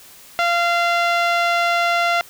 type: tone with low-pass filter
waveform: 5% pulse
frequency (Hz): 690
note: F5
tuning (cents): -21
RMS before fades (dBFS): -18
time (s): 0.39-2.21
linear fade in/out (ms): 0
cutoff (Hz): 1900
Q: 0.66
effects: white hiss -44 dBFS RMS until 2.29 s